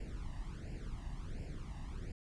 brown noise with flanger, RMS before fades -43 dBFS, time 0-2.12 s, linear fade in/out 5 ms, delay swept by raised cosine 0.4 to 1.08 ms, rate 1.4 Hz, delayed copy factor +0.85, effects resampled to 22050 Hz

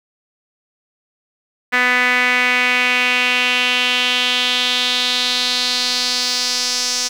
sawtooth tone with band-pass filter sweep, 248.9 Hz, B3, 14 cents sharp, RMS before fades -17 dBFS, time 1.72-7.09 s, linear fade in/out 20 ms, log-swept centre 1900 to 5600 Hz, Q 3.4, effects 7-bit

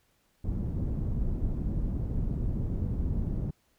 pink low-pass noise, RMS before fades -30 dBFS, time 0.44-3.51 s, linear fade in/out 10 ms, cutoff 200 Hz, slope 12 dB/octave, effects pink hiss -70 dBFS RMS until 3.78 s

